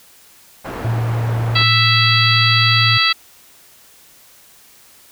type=low-pass noise; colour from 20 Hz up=white; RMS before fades=-28 dBFS; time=0.64-1.64 s; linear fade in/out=20 ms; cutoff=960 Hz; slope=12 dB/octave
type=tone; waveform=sine; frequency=114.9 Hz; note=A#2; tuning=25 cents flat; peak=-16 dBFS; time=0.84-2.98 s; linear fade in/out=10 ms
type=harmonic tone; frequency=659.3 Hz; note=E5; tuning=in tune; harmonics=2 / 3 / 4 / 5 / 6 / 7; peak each=-19 / -19 / -19 / -19 / -19 / -19 dBFS; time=1.55-3.13 s; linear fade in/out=10 ms
effects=white hiss -47 dBFS RMS until 5.11 s